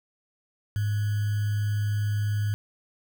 sine tone with sample-and-hold, 104.1 Hz, G#2, 5 cents sharp, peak -23 dBFS, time 0.76-2.54 s, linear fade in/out 0 ms, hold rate 1575 Hz, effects none

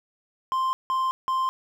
triangle tone bursts, 1046.5 Hz, C6, in tune, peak -20 dBFS, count 3, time 0.52-1.49 s, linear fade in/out 0 ms, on 210 ms, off 170 ms, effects none

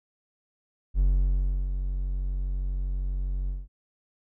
triangle tone with ADSR envelope, 46.25 Hz, F#1, in tune, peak -16 dBFS, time 0.94-3.68 s, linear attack 54 ms, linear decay 680 ms, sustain -8 dB, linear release 190 ms, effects none

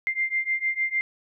sine beating tone pair, 2093 / 2099.6 Hz, C7 / C7, 0 / +5 cents, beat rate 6.6 Hz, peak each -27 / -26 dBFS, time 0.07-1.01 s, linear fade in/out 0 ms, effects none

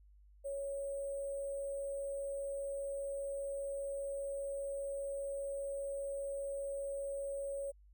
sine tone with sample-and-hold, 555 Hz, C#5, 2 cents sharp, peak -37 dBFS, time 0.44-7.72 s, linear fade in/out 20 ms, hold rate 8820 Hz, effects added 50 Hz sine -59 dBFS peak until 7.93 s

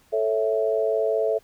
sine chord, A major, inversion none, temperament equal, 440 / 554.4 / 659.3 Hz, A4 / C#5 / E5, 0 / 0 / 0 cents, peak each -23 / -27 / -24 dBFS, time 0.12-1.39 s, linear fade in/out 20 ms, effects pink hiss -59 dBFS RMS until 1.43 s

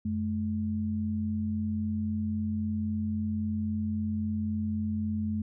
sine tone pair together, 90.98 / 214.7 Hz, F#2 / A3, -29 / -42 cents, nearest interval octave + minor third, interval 1487 cents, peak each -33 / -29 dBFS, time 0.05-5.42 s, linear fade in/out 5 ms, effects none

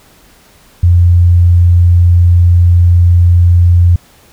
sine tone, 87.31 Hz, F2, in tune, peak -3 dBFS, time 0.83-3.96 s, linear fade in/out 5 ms, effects pink hiss -44 dBFS RMS until 4.32 s

